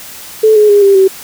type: tone with pitch steps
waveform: sine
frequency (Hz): 435.8 / 421.9 / 408.5 / 395.5 / 382.9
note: A4 / G#4 / G#4 / G4 / G4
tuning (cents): -17 / +27 / -29 / +15 / -41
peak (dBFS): -3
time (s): 0.43-1.08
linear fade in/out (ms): 10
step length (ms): 130
effects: white hiss -30 dBFS RMS until 1.23 s